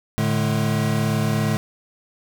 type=tone cluster; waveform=square; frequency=110.6 / 147.9 / 213.8 Hz; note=A2 / D3 / A3; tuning=+9 / +13 / -49 cents; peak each=-24 dBFS; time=0.18-1.57 s; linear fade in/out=0 ms; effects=none